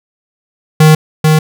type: tone with echo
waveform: square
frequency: 155.56 Hz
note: D#3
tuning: in tune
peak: -3 dBFS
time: 0.8-0.95 s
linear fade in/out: 5 ms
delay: 440 ms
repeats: 1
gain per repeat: -3 dB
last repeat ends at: 1.39 s
effects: none